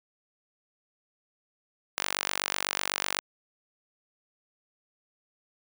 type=tone with high-pass filter; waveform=sawtooth; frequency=48 Hz; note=G1; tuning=36 cents flat; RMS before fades=-32 dBFS; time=1.97-3.2 s; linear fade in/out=10 ms; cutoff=1300 Hz; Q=0.56; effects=none